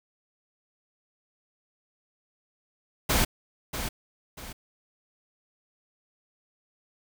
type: noise with echo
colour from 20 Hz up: pink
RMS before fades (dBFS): -23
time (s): 3.09-3.25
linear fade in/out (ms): 10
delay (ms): 640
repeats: 2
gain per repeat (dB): -9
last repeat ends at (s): 4.53
effects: none

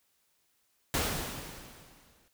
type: noise with exponential decay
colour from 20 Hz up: pink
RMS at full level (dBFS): -28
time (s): 0.94-2.28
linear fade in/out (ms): 1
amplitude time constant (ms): 290
effects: white hiss -73 dBFS RMS until 2.33 s

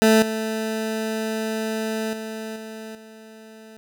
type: tone with level steps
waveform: 20% pulse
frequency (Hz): 220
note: A3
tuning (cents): 0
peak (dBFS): -8 / -19 / -25 / -29 / -37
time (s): 0.02-3.77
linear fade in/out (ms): 0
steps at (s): 0.22 / 2.13 / 2.56 / 2.95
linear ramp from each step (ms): 2
effects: none

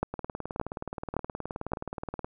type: two click trains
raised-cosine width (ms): 1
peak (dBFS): -12 / -20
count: 4 / 41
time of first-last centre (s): 0.03-1.735 / 0.14-2.245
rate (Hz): 1.76 / 19
effects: none

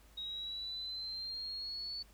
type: exponential sweep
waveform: sine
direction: up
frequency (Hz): 3790 to 4474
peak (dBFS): -39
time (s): 0.17-2.03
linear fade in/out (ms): 10
effects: added 52 Hz sine -60 dBFS peak until 2.13 s + pink hiss -65 dBFS RMS until 2.13 s

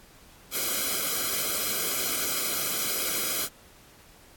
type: noise with comb filter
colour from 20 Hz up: white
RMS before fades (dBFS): -28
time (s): 0.51-3.49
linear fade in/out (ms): 50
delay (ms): 1.1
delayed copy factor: -0.95
effects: pink hiss -54 dBFS RMS until 4.36 s + AAC 64 kbps

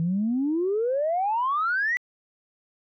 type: exponential sweep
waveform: sine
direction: up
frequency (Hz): 160 to 2005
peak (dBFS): -21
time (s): 0-1.97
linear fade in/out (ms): 0
effects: tanh soft clip ceiling -17 dBFS

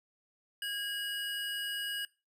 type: tone pair together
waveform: square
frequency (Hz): 1635.2 / 2907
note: G#6 / F#7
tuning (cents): -27 / -31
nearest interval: minor seventh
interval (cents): 996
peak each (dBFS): -39 / -38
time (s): 0.62-2.05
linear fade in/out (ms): 2
effects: noise-tail reverb RT60 0.3 s tail -22 dB re dry

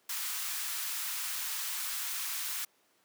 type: high-pass noise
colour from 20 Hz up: white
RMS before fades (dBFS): -36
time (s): 0.09-2.65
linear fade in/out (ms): 5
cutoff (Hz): 990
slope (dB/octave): 24
effects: pink hiss -69 dBFS RMS until 3.04 s + high-pass 300 Hz 12 dB/octave

